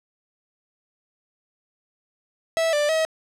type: tone with pitch steps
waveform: 45% pulse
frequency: 654 / 590 / 639 Hz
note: E5 / D5 / D#5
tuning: -14 / +8 / +46 cents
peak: -19 dBFS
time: 2.57-3.05 s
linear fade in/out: 0 ms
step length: 160 ms
effects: low-pass 9000 Hz 12 dB/octave